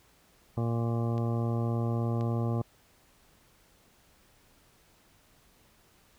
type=harmonic tone; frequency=116.54 Hz; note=A#2; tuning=in tune; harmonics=1 / 2 / 3 / 4 / 5 / 6 / 7 / 9 / 10; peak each=-28 / -34 / -38 / -40 / -42 / -44 / -45 / -47 / -48 dBFS; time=0.57-2.62 s; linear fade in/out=5 ms
type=clicks; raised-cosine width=0.2 ms; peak=-31 dBFS; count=2; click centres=1.18 / 2.21 s
effects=pink hiss -63 dBFS RMS until 6.18 s